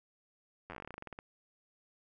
slowing click train, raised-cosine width 0.5 ms, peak -29 dBFS, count 18, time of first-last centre 0.7-1.189 s, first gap 10 ms, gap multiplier 1.12, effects none

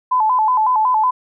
sine tone with vibrato, 936 Hz, A#5, 7 cents sharp, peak -12 dBFS, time 0.11-1.11 s, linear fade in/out 10 ms, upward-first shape square, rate 5.4 Hz, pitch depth 130 cents each way, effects none

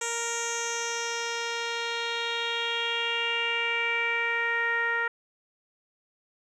10% pulse tone with low-pass filter sweep, 466.2 Hz, A#4, in tune, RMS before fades -29 dBFS, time 0.01-5.08 s, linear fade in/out 5 ms, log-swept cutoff 7600 to 1700 Hz, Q 4.3, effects none

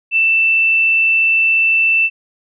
sine tone, 2663 Hz, E7, 17 cents sharp, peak -10 dBFS, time 0.11-2.1 s, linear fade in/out 50 ms, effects none

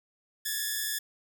5% pulse tone pair together, 1683.7 / 1774 Hz, G#6 / A6, +23 / +14 cents, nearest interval minor second, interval 91 cents, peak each -22 dBFS, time 0.45-0.99 s, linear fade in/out 10 ms, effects none

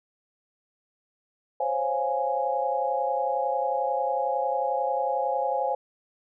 sine chord, Db major seventh, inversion third, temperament equal, 523.3 / 554.4 / 698.5 / 830.6 Hz, C5 / Db5 / F5 / Ab5, 0 / 0 / 0 / 0 cents, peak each -29 / -31 / -31 / -27 dBFS, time 1.6-5.75 s, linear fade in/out 5 ms, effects none

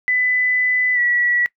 sine tone with pitch glide, 2000 to 1938.6 Hz, B6 to B6, +21 to -33 cents, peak -15 dBFS, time 0.08-1.46 s, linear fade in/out 0 ms, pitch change -54 cents, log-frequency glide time 0.94-0.99 s, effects noise-tail reverb RT60 0.1 s tail -20 dB re dry

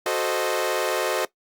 sawtooth chord, F# diminished seventh, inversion none, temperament equal, 370 / 440 / 523.3 / 622.3 Hz, F#4 / A4 / C5 / Eb5, 0 / 0 / 0 / 0 cents, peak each -24 dBFS, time 0.06-1.25 s, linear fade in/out 2 ms, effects noise-tail reverb RT60 0.1 s tail -18 dB re dry + Opus 48 kbps

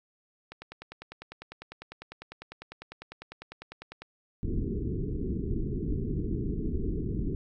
click train, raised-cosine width 0.3 ms, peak -26 dBFS, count 36, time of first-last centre 0.52-4.02 s, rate 10 Hz
pink low-pass noise, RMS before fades -31 dBFS, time 4.43-7.35 s, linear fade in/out 0 ms, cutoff 430 Hz, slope 96 dB/octave
effects none

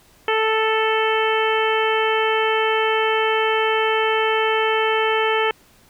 harmonic tone, 440 Hz, A4, in tune, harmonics 1 / 2 / 3 / 4 / 5 / 6 / 7, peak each -20 / -23 / -25 / -26 / -27 / -28 / -28 dBFS, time 0.28-5.51 s, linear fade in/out 2 ms, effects pink hiss -53 dBFS RMS until 5.89 s

